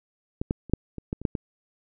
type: clicks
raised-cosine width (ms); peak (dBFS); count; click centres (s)
3; -14 / -11 / -28 / -6 / -22 / -15 / -25 / -10 / -16; 9; 0.415 / 0.509 / 0.697 / 0.736 / 0.983 / 1.129 / 1.216 / 1.252 / 1.352
effects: none